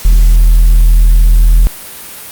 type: tone with hard clipping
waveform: sine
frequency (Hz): 41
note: E1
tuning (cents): -9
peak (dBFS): -3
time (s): 0.05-1.67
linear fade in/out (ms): 0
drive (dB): 2
effects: white hiss -28 dBFS RMS until 2.31 s + Opus 48 kbps

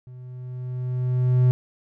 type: tone with level ramp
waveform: triangle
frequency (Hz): 125.9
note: B2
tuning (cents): +34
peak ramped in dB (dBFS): -37 to -11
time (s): 0.07-1.51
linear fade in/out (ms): 0
effects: none

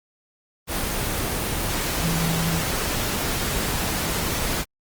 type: tone in noise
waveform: sine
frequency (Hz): 164.81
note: E3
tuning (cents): 0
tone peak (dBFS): -23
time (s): 2-2.63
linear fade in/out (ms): 50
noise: pink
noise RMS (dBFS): -25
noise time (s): 0.67-4.65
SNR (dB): -1
effects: Opus 24 kbps

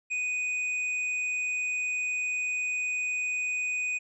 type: tone with tanh clipping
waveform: triangle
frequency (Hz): 2487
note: D#7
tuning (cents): -1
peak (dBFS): -29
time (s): 0.1-3.99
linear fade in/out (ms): 20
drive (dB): 11
effects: resampled to 22050 Hz

